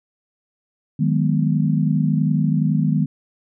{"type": "chord", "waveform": "sine", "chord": "G# minor seventh", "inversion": "second", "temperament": "equal", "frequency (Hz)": [155.56, 185, 207.7, 246.9], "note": ["D#3", "F#3", "G#3", "B3"], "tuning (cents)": [0, 0, 0, 0], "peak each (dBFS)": [-18, -24, -22, -23], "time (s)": [0.99, 3.06], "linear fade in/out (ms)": 10, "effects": []}